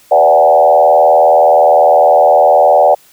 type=tone with frequency modulation; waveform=sine; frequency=666 Hz; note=E5; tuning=18 cents sharp; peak=-4 dBFS; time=0.11-2.95 s; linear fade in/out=10 ms; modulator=79.5 Hz; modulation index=1.8; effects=white hiss -46 dBFS RMS until 3.12 s